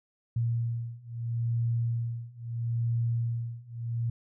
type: beating tone pair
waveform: sine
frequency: 116.54 / 117.3 Hz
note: A#2 / A#2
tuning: 0 / +11 cents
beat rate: 0.76 Hz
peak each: -31 / -30 dBFS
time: 0.36-4.1 s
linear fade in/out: 5 ms
effects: none